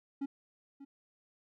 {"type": "tone with echo", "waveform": "triangle", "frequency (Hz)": 277.2, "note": "C#4", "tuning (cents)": 0, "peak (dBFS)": -31, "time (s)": [0.21, 0.26], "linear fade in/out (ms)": 10, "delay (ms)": 590, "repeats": 1, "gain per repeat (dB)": -14, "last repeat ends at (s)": 0.85, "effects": []}